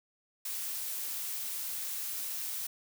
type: noise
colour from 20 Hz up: blue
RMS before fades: -37 dBFS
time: 0.45-2.67 s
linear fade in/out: 5 ms
effects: none